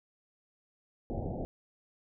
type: low-pass noise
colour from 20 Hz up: pink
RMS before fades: -36 dBFS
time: 1.1-1.45 s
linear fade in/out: 0 ms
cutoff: 800 Hz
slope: 96 dB/octave
effects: none